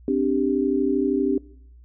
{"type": "chord", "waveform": "sine", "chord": "C suspended second", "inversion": "none", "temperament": "just", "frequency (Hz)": [261.6, 294.3, 392.4], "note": ["C4", "D4", "G4"], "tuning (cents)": [0, 4, 2], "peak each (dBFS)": -23, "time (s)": [0.08, 1.38], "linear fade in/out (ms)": 2, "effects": ["noise-tail reverb RT60 0.7 s tail -22 dB re dry", "added 60 Hz sine -45 dBFS peak until 1.84 s"]}